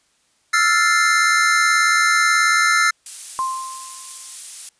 square chord, F major seventh, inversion third, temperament equal, 1318.5 / 1396.9 / 1760 / 2093 Hz, E6 / F6 / A6 / C7, 0 / 0 / 0 / 0 cents, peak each -20 dBFS, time 0.53-2.91 s, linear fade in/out 10 ms
violet noise, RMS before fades -27 dBFS, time 3.06-4.69 s, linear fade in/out 2 ms
sine tone with exponential decay, 1049 Hz, C6, 4 cents sharp, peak -17 dBFS, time 3.39-4.36 s, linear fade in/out 0 ms, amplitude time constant 210 ms
effects white hiss -62 dBFS RMS until 4.79 s + resampled to 22050 Hz

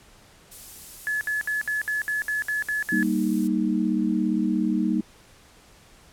violet noise, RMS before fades -37 dBFS, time 0.51-3.48 s, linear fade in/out 10 ms
sine tone bursts, 1711 Hz, A6, 49 cents flat, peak -23 dBFS, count 10, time 1.07-3.028 s, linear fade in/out 0 ms, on 140 ms, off 62 ms
sine chord, Eb major, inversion first, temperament equal, 196 / 233.1 / 311.1 Hz, G3 / Bb3 / Eb4, 0 / 0 / 0 cents, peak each -25 dBFS, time 2.92-5.01 s, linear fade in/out 5 ms
effects pink hiss -53 dBFS RMS until 6.12 s + low-pass 11000 Hz 12 dB/octave

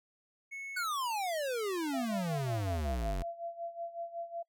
triangle tone, 2200 Hz, C#7, 14 cents flat, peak -38 dBFS, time 0.51-0.84 s, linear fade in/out 20 ms
square exponential sweep, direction down, 1517 to 42.12 Hz, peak -33 dBFS, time 0.76-3.23 s, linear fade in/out 10 ms
sine tone with tremolo, 680 Hz, F5, 46 cents flat, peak -35 dBFS, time 1.93-4.43 s, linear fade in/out 10 ms, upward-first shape sine, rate 5.4 Hz, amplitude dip 80%
effects noise-tail reverb RT60 0.1 s tail -26 dB re dry

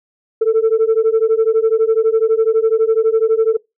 sine beating tone pair, 440 / 452 Hz, A4 / A4, 0 / +47 cents, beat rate 12 Hz, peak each -12 dBFS, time 0.41-3.57 s, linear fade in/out 10 ms, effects noise-tail reverb RT60 0.2 s tail -24 dB re dry + tanh soft clip ceiling -7 dBFS

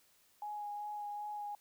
sine tone with vibrato, 830.6 Hz, G#5, in tune, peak -39 dBFS, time 0.42-1.55 s, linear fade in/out 2 ms, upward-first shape sine, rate 2.6 Hz, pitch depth 14 cents each way, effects white hiss -69 dBFS RMS until 1.6 s

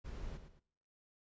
brown noise with echo, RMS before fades -44 dBFS, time 0.04-0.38 s, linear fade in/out 20 ms, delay 110 ms, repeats 2, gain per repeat -9 dB, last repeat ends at 0.6 s, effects noise-tail reverb RT60 0.8 s tail -26 dB re dry + resampled to 16000 Hz

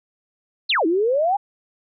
sine exponential two-way sweep, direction down then up, 4610 to 312.2 to 833 Hz, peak -16 dBFS, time 0.69-1.37 s, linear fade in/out 10 ms, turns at 0.86 s, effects none

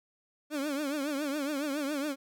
30% pulse tone with vibrato, 287.7 Hz, D4, 36 cents flat, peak -28 dBFS, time 0.5-2.16 s, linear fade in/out 50 ms, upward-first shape triangle, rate 7.2 Hz, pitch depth 140 cents each way, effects none

